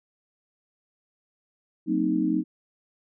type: chord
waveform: sine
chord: C half-diminished seventh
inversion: second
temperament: equal with one note detuned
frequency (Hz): 185 / 228.2 / 261.6 / 311.1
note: Gb3 / Bb3 / C4 / Eb4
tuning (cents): 0 / -37 / 0 / 0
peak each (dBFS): -29 / -29 / -28 / -24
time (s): 1.86-2.44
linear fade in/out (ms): 50
effects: none